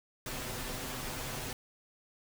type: noise with comb filter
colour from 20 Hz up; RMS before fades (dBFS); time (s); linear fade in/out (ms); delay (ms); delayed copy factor
pink; -39; 0.26-1.53; 2; 7.9; +0.6
effects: none